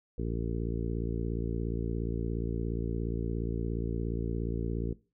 harmonic tone, 57.1 Hz, A#1, 35 cents flat, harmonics 1 / 2 / 3 / 4 / 5 / 6 / 7 / 8, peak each -34 / -37 / -39 / -40 / -41 / -42 / -42 / -43 dBFS, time 0.18-4.93 s, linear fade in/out 5 ms, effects noise-tail reverb RT60 0.3 s tail -19 dB re dry

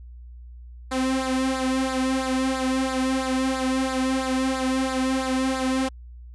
sawtooth tone with flanger, 261.6 Hz, C4, in tune, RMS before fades -24 dBFS, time 0.91-5.89 s, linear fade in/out 10 ms, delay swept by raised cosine 0.33 to 2.53 ms, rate 3 Hz, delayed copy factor -0.75, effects added 60 Hz sine -39 dBFS peak until 6.34 s + resampled to 24000 Hz

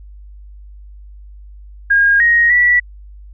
sine tone with pitch steps, 1625 / 1877 / 1951 Hz, G#6 / A#6 / B6, -38 / +11 / -22 cents, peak -8 dBFS, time 1.9-2.8 s, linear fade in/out 10 ms, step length 300 ms, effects added 50 Hz sine -34 dBFS peak until 3.33 s

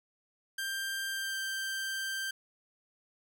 sawtooth tone with pitch glide, 1583 to 1570.3 Hz, G6 to G6, +17 to +3 cents, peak -30 dBFS, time 0.58-2.31 s, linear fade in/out 5 ms, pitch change -14 cents, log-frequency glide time 1.09-1.37 s, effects none

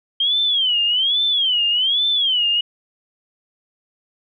sine tone with vibrato, 3159 Hz, G7, 13 cents sharp, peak -15 dBFS, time 0.2-2.61 s, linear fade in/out 5 ms, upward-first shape sine, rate 1.2 Hz, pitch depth 200 cents each way, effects none

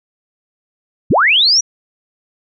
sine linear sweep, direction up, 49 to 5920 Hz, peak -8 dBFS, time 1.1-1.61 s, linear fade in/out 10 ms, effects none

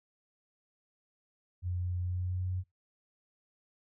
sine tone with pitch glide, 89.5 to 91.75 Hz, F2 to F#2, +43 to -14 cents, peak -31 dBFS, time 1.62-2.64 s, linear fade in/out 50 ms, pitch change +43 cents, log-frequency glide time 2.04-2.46 s, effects noise-tail reverb RT60 0.2 s tail -21 dB re dry

